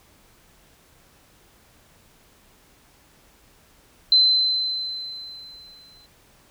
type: tone with exponential decay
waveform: sine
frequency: 4063 Hz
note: B7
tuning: 48 cents sharp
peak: -11 dBFS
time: 4.12-6.06 s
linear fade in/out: 2 ms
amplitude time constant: 420 ms
effects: pink hiss -56 dBFS RMS until 6.5 s